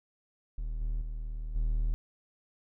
triangle tone with level steps, 38.89 Hz, D#1, in tune, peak -30 / -27 / -32 / -24 dBFS, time 0.58-1.94 s, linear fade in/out 0 ms, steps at 0.81 / 1.01 / 1.55 s, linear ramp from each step 5 ms, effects none

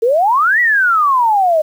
sine exponential two-way sweep, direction up then down, 436.8 to 1975.5 to 605 Hz, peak -9 dBFS, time 0.02-1.62 s, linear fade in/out 10 ms, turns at 0.6 s, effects 7-bit

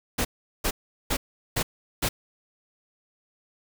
pink noise bursts, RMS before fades -25 dBFS, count 5, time 0.18-2.09 s, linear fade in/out 10 ms, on 70 ms, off 390 ms, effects none

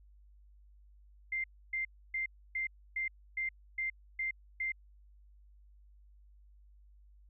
sine tone bursts, 2093 Hz, C7, in tune, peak -32 dBFS, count 9, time 1.32-4.72 s, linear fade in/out 5 ms, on 120 ms, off 290 ms, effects added 50 Hz sine -57 dBFS peak until 7.29 s

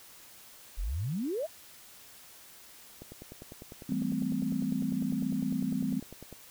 sine exponential sweep, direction up, 36.71 to 686 Hz, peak -30 dBFS, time 0.77-1.47 s, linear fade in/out 20 ms
click train, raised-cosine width 2 ms, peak -31 dBFS, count 34, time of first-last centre 3.02-6.327 s, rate 9.98 Hz
sine chord, A minor seventh, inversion second, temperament equal with one note detuned, 164.81 / 196 / 220 / 257 Hz, E3 / G3 / A3 / C4, 0 / 0 / 0 / -31 cents, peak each -37 / -34 / -35 / -32 dBFS, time 3.89-6 s, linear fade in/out 5 ms
effects white hiss -53 dBFS RMS until 6.5 s

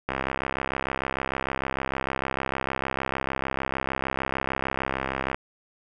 click train, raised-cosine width 0.5 ms, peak -11 dBFS, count 351, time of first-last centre 0.09-5.345 s, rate 66.6 Hz, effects none

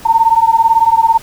sine beating tone pair, 899 / 917 Hz, A5 / A#5, +37 / -29 cents, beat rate 18 Hz, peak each -10 dBFS, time 0.05-1.18 s, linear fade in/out 10 ms, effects pink hiss -36 dBFS RMS until 1.22 s

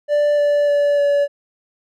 triangle tone with pitch steps, 587.3 / 582.2 / 577.2 / 572.2 Hz, D5 / D5 / D5 / D5, 0 / -15 / -30 / -45 cents, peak -11 dBFS, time 0.08-1.28 s, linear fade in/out 50 ms, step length 300 ms, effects none

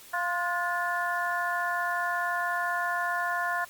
harmonic tone with a mistuned harmonic, 349.2 Hz, F4, in tune, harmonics 2 / 3 / 4 / 5, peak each -32 / -32 / -32 / -32 dBFS, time 0.13-3.65 s, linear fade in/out 10 ms, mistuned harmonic 4, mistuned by +49 cents, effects white hiss -50 dBFS RMS until 3.69 s + Opus 48 kbps

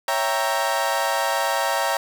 30% pulse chord, C# diminished seventh, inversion none, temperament equal with one note detuned, 554.4 / 661.5 / 784 / 932.3 Hz, C#5 / E5 / G5 / Bb5, 0 / +6 / 0 / 0 cents, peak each -24 / -24 / -24 / -22 dBFS, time 0.08-1.97 s, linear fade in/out 2 ms, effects none

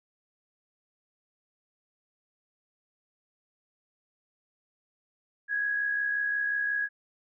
sine tone with amplitude modulation, 1661.2 Hz, G#6, in tune, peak -24 dBFS, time 5.48-6.89 s, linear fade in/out 50 ms, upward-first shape sine, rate 65.6 Hz, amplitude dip 45%, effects none

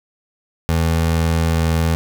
25% pulse tone, 81.9 Hz, E2, 11 cents flat, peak -11 dBFS, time 0.69-1.95 s, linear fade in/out 0 ms, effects none

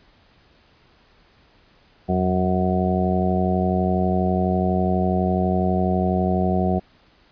harmonic tone with a mistuned harmonic, 92.1 Hz, F#2, 7 cents flat, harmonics 1 / 2 / 3 / 4 / 5 / 6 / 7 / 8, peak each -25 / -21 / -33 / -26 / -31 / -37 / -27 / -26 dBFS, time 2.08-6.8 s, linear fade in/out 20 ms, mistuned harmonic 1, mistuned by -130 cents, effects pink hiss -56 dBFS RMS until 7.31 s + resampled to 11025 Hz

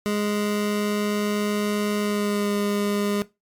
25% pulse tone with pitch glide, 207.7 to 204.5 Hz, G#3 to G#3, 0 to -26 cents, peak -18 dBFS, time 0.06-3.22 s, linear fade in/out 0 ms, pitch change -26 cents, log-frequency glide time 1.98-2.51 s, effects noise-tail reverb RT60 0.2 s tail -17 dB re dry + MP3 96 kbps

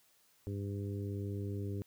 harmonic tone, 100.2 Hz, G2, 38 cents sharp, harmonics 1 / 2 / 3 / 4 / 5, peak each -37 / -45 / -45 / -45 / -54 dBFS, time 0.47-1.82 s, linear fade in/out 0 ms, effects white hiss -69 dBFS RMS until 1.86 s

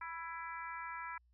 harmonic tone with a mistuned harmonic, 332.8 Hz, E4, 17 cents sharp, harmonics 3 / 4 / 5 / 6 / 7, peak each -45 / -47 / -49 / -51 / -52 dBFS, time 0.01-1.18 s, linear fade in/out 5 ms, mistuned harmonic 3, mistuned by -22 cents, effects added 60 Hz sine -67 dBFS peak until 1.33 s

